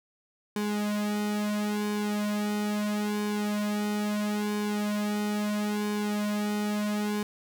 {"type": "tone with flanger", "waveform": "sawtooth", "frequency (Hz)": 208.5, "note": "G#3", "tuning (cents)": 7, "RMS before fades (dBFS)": -29, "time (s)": [0.56, 7.23], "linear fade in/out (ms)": 2, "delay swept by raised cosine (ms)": [1.5, 3], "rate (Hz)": 0.75, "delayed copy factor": -0.9, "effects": []}